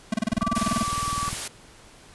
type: tone bursts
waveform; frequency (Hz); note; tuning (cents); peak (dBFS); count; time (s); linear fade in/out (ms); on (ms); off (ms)
square; 220; A3; 0; -21; 15; 0.12-0.826; 5; 20; 29
type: click train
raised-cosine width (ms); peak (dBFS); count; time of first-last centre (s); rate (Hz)
5; -20; 21; 0.33-1.33; 20
type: tone with pitch glide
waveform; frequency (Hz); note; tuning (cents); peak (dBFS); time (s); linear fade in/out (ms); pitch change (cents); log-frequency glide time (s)
sine; 1161 to 1152.3; D6 to D6; -20 to -33; -26; 0.41-1.29; 0; -13; 0.94-1.17
type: noise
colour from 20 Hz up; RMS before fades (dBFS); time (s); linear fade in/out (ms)
white; -31; 0.55-1.48; 5
effects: pink hiss -50 dBFS RMS until 2.14 s + resampled to 24000 Hz